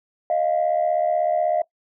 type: tone pair together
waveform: sine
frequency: 622.3 / 698.5 Hz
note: D#5 / F5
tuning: 0 / 0 cents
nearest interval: major second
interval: 200 cents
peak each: -20 dBFS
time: 0.3-1.62 s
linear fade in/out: 2 ms
effects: noise-tail reverb RT60 0.1 s tail -20 dB re dry + tanh soft clip ceiling -12 dBFS